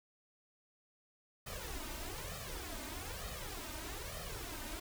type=noise with flanger; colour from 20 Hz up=pink; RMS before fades=-44 dBFS; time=1.46-4.8 s; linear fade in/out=10 ms; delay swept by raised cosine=1.6 to 3.3 ms; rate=1.1 Hz; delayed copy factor=+0.85; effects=none